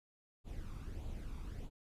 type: noise with flanger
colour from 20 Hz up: brown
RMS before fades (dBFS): -44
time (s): 0.44-1.7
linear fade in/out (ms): 50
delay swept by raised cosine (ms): 0.27 to 0.87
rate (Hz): 1.6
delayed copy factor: +0.55
effects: resampled to 32000 Hz